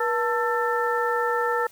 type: harmonic tone with a mistuned harmonic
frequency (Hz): 445.4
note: A4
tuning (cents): +21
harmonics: 1 / 2 / 3 / 4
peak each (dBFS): -25 / -27 / -27 / -29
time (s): 0-1.67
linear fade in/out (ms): 5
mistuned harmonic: 1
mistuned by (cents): +130
effects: white hiss -52 dBFS RMS until 1.71 s